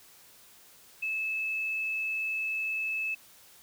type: tone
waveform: sine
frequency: 2609 Hz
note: E7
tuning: 18 cents flat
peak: -29 dBFS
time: 1.02-3.15 s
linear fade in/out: 10 ms
effects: white hiss -56 dBFS RMS until 3.62 s